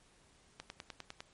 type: click train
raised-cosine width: 0.2 ms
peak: -26 dBFS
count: 7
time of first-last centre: 0.6-1.205 s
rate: 9.92 Hz
effects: pink hiss -66 dBFS RMS until 1.33 s + MP3 48 kbps